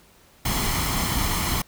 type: noise with comb filter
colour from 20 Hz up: pink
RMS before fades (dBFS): -24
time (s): 0.45-1.62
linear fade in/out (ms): 5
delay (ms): 0.95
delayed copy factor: +0.55
effects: pink hiss -55 dBFS RMS until 1.67 s